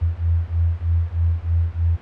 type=beating tone pair; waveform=sine; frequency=82.41 / 85.61 Hz; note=E2 / F2; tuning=0 / -34 cents; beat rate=3.2 Hz; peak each=-20 dBFS; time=0.01-1.97 s; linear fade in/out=20 ms; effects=pink hiss -44 dBFS RMS until 2.01 s + low-pass 2000 Hz 12 dB/octave